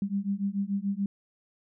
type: beating tone pair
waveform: sine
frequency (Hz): 195.5 / 202.4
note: G3 / G#3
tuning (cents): -4 / -44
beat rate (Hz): 6.9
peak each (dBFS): -30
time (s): 0.02-1.06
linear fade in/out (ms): 2
effects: none